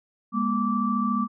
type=tone cluster; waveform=sine; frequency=205.3 / 239.3 / 1165 Hz; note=G#3 / A#3 / D6; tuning=-20 / +46 / -14 cents; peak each=-26 dBFS; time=0.32-1.28 s; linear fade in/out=50 ms; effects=none